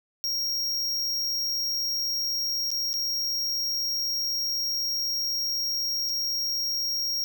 square tone with dropouts, 5588 Hz, F8, in tune, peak -26 dBFS, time 0.24-7.24 s, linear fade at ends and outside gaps 0 ms, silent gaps 2.705-2.715 / 2.931-2.939 / 6.09-6.094 s, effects none

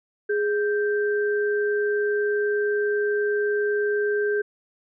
sine tone pair together, 415.3 / 1568 Hz, G#4 / G6, 0 / 0 cents, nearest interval octave + major seventh, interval 2300 cents, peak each -21 / -28 dBFS, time 0.29-4.42 s, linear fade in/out 10 ms, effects none

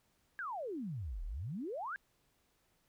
sine exponential two-way sweep, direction down then up, 1682 to 35.51 to 1682 Hz, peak -38 dBFS, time 0.39-1.96 s, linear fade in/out 0 ms, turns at 1.24 s, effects pink hiss -75 dBFS RMS until 2.88 s

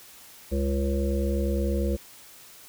harmonic tone, 68.8 Hz, C#2, 12 cents flat, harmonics 1 / 3 / 5 / 7 / 8, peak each -25 / -30 / -32 / -33 / -34 dBFS, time 0.51-1.97 s, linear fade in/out 20 ms, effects white hiss -49 dBFS RMS until 2.68 s

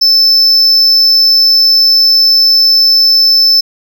triangle tone, 5274 Hz, E8, in tune, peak -3 dBFS, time 0.01-3.61 s, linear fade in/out 10 ms, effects none

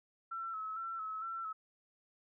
sine tone with vibrato, 1318.5 Hz, E6, in tune, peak -38 dBFS, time 0.31-1.53 s, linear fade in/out 10 ms, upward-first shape square, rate 2.2 Hz, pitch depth 36 cents each way, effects none

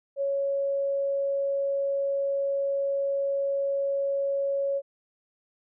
sine tone, 555 Hz, C#5, 2 cents sharp, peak -24 dBFS, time 0.16-4.82 s, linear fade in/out 50 ms, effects none

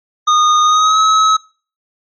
square tone with pitch glide, 1230 to 1284.5 Hz, D#6 to E6, -20 to -45 cents, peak -9 dBFS, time 0.27-1.37 s, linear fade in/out 10 ms, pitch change +75 cents, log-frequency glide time 0.64-0.99 s, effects noise-tail reverb RT60 0.4 s tail -22 dB re dry + MP3 32 kbps

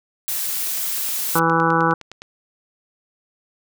blue noise, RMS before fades -24 dBFS, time 0.28-1.39 s, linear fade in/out 0 ms
click train, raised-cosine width 0.2 ms, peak -19 dBFS, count 17, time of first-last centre 0.57-2.219 s, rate 9.7 Hz
harmonic tone, 164.81 Hz, E3, in tune, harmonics 1 / 2 / 3 / 5 / 6 / 7 / 8 / 9, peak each -23 / -23 / -23 / -23 / -23 / -23 / -23 / -23 dBFS, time 1.35-1.94 s, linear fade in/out 5 ms
effects none

